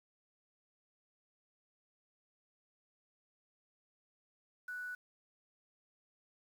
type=tone with quantisation; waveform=sine; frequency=1480 Hz; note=F#6; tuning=in tune; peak=-40 dBFS; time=4.68-4.95 s; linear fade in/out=5 ms; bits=10; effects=none